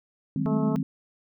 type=chord; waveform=sine; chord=Ab dominant seventh; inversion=second; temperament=equal with one note detuned; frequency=155.56 / 189.1 / 207.7 / 261.6 Hz; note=Eb3 / Gb3 / Ab3 / C4; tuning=0 / +38 / 0 / 0 cents; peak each=-28 / -32 / -31 / -28 dBFS; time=0.36-0.83 s; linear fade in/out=2 ms
type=harmonic tone; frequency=216.4 Hz; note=A3; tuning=29 cents flat; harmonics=1 / 2 / 3 / 4 / 5 / 6; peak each=-26 / -32 / -36 / -38 / -40 / -42 dBFS; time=0.46-0.76 s; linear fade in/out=0 ms
effects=none